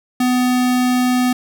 square tone, 250.2 Hz, B3, 23 cents sharp, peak -14 dBFS, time 0.2-1.33 s, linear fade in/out 5 ms, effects none

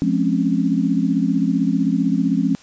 sine chord, Db major seventh, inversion first, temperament equal with one note detuned, 174.61 / 210.2 / 261.6 / 277.2 Hz, F3 / Ab3 / C4 / Db4, 0 / +21 / 0 / 0 cents, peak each -21 dBFS, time 0.02-2.55 s, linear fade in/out 0 ms, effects white hiss -47 dBFS RMS until 2.62 s + resampled to 16000 Hz

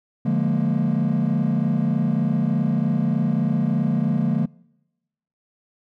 triangle chord, Bb dominant seventh, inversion first, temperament just, 145.68 / 174.81 / 209.8 / 233.1 Hz, D3 / F3 / Ab3 / Bb3, -14 / +2 / +18 / 0 cents, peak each -21 dBFS, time 0.25-4.46 s, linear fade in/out 10 ms, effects noise-tail reverb RT60 1.0 s tail -26 dB re dry + tanh soft clip ceiling -10 dBFS

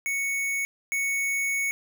square tone pair in turn, 2219 / 2219 Hz, C#7 / C#7, +1 / +1 cents, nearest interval unison, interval 0 cents, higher neither, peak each -26 / -25 dBFS, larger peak second, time 0.06-0.65 / 0.92-1.71 s, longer second, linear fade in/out 0 ms, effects none

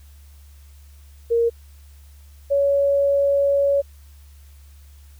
sine tone pair in turn, 466.2 / 561.2 Hz, A#4 / C#5, 0 / +21 cents, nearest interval minor third, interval 321 cents, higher second, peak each -15 dBFS, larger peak neither, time 1.3-1.5 / 2.5-3.82 s, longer second, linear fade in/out 20 ms, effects added 71 Hz sine -43 dBFS peak until 5.19 s + white hiss -57 dBFS RMS until 5.19 s

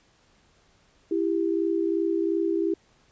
sine tone pair together, 332.2 / 395 Hz, E4 / G4, +13 / +13 cents, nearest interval minor third, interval 300 cents, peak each -24 / -26 dBFS, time 1.11-2.74 s, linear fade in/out 5 ms, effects pink hiss -62 dBFS RMS until 3.11 s + resampled to 16000 Hz

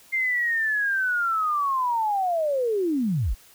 sine linear sweep, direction down, 2111 to 30.87 Hz, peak -21 dBFS, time 0.12-3.35 s, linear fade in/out 20 ms, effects white hiss -53 dBFS RMS until 3.54 s

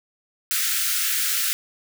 white high-pass noise, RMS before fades -23 dBFS, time 0.51-1.53 s, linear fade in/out 0 ms, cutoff 1300 Hz, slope 96 dB/octave, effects none

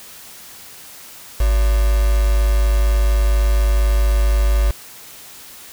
sine tone with quantisation, 52.1 Hz, G#1, 6 cents sharp, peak -12 dBFS, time 1.4-4.71 s, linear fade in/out 5 ms, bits 4, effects white hiss -39 dBFS RMS until 5.72 s

